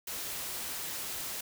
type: noise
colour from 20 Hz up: white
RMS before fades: -38 dBFS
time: 0.07-1.41 s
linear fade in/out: 5 ms
effects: none